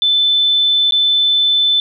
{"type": "tone with dropouts", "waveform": "sine", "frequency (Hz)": 3520, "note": "A7", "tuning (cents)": 0, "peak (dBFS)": -10, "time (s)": [0.02, 1.8], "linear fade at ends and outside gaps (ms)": 1, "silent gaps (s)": [0.909, 0.922], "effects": []}